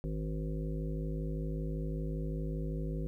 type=harmonic tone; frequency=52.6 Hz; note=G#1; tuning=23 cents sharp; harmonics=1 / 3 / 5 / 7 / 9 / 10; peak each=-36 / -37 / -44 / -45 / -48 / -50 dBFS; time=0.04-3.07 s; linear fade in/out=0 ms; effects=12-bit